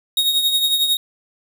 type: tone with tremolo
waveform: 45% pulse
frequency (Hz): 3751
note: A#7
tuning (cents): +10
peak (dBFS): -13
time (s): 0.17-0.97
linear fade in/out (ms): 2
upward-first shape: triangle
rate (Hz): 11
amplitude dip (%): 60
effects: none